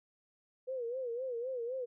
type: tone with vibrato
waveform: sine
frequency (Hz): 493.9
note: B4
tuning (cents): 0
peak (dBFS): -35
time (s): 0.67-1.86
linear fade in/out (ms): 20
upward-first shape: sine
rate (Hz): 3.9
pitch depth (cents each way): 120
effects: none